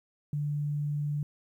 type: tone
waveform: sine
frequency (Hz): 146.83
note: D3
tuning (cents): 0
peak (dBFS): -28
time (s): 0.33-1.23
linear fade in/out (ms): 2
effects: 11-bit